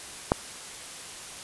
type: click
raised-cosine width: 1 ms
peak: -5 dBFS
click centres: 0.319 s
effects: white hiss -41 dBFS RMS until 1.43 s + resampled to 24000 Hz